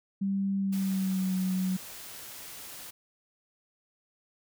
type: tone with pitch glide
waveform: sine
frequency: 196 to 186.18 Hz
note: G3 to F#3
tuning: 0 to +11 cents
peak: -26 dBFS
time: 0.21-1.77 s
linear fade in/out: 10 ms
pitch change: -89 cents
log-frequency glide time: 0.58-1.34 s
type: noise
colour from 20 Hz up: white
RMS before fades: -44 dBFS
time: 0.72-2.91 s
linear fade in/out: 10 ms
effects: none